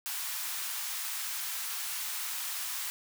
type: high-pass noise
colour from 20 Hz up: white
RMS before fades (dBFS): -36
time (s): 0.06-2.9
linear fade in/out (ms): 0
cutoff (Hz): 880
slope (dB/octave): 24
effects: none